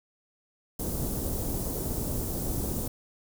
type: band-stop noise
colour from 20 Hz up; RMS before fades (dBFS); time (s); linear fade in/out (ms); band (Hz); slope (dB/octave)
pink; -31; 0.79-2.88; 5; 480 to 10000; 12
effects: none